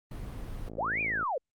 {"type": "noise", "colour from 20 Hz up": "brown", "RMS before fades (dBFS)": -38, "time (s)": [0.11, 0.69], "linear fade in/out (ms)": 5}
{"type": "click train", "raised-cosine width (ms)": 2, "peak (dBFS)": -28, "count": 31, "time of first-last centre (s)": [0.68, 1.229], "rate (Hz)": 54.6}
{"type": "linear two-way sweep", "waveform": "sine", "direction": "up then down", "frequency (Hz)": [458.9, 2489, 458.9], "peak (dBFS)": -28, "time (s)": [0.78, 1.38], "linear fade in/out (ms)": 5, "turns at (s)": 1.01}
{"effects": ["Opus 32 kbps"]}